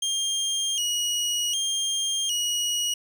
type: tone with vibrato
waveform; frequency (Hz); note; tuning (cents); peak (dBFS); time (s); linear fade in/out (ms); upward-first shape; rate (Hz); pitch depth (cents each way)
25% pulse; 3050; G7; -48; -20; 0.02-2.94; 5; square; 0.66; 85
effects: none